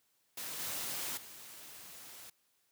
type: noise with level steps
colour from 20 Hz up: white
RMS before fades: -42 / -39 / -51 dBFS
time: 0.37-2.3 s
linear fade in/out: 5 ms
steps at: 0.59 / 1.17 s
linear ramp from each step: 5 ms
effects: white hiss -75 dBFS RMS until 2.71 s + high-pass 80 Hz 12 dB/octave